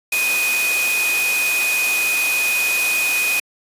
sine tone in noise, 2489 Hz, D#7, in tune, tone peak -17 dBFS, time 0.12-3.4 s, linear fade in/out 5 ms, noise white, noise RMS -23 dBFS, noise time 0.12-3.4 s, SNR +3 dB, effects high-pass 300 Hz 12 dB/octave + resampled to 32000 Hz

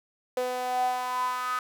sawtooth tone with high-pass filter sweep, 251 Hz, B3, 28 cents sharp, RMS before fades -29 dBFS, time 0.37-1.59 s, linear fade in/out 2 ms, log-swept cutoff 540 to 1300 Hz, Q 9.3, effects none

